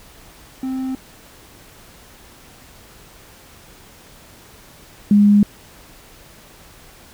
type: tone pair in turn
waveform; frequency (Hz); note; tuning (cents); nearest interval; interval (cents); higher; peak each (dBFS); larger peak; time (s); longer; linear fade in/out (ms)
triangle / sine; 261.6 / 205.2; C4 / G#3; 0 / -21; major third; 421; first; -19 / -8; second; 0.63-0.95 / 5.11-5.43; neither; 2
effects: pink hiss -45 dBFS RMS until 7.13 s